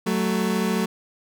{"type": "tone pair together", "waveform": "30% pulse", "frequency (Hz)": [187.16, 221], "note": ["F#3", "A3"], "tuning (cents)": [20, 8], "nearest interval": "minor third", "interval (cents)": 288, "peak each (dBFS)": -21, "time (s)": [0.06, 0.86], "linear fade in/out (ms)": 10, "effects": []}